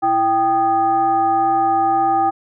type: tone with frequency modulation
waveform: sine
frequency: 784 Hz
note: G5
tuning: in tune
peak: -13 dBFS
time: 0.02-2.31 s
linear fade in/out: 20 ms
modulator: 451 Hz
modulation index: 0.64
effects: none